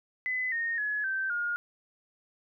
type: tone with pitch steps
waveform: sine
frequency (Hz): 2015 / 1847.8 / 1694.4 / 1553.8 / 1424.8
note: B6 / A#6 / G#6 / G6 / F6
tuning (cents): +34 / -16 / +34 / -16 / +34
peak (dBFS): -28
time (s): 0.26-1.56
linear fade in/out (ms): 0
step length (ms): 260
effects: none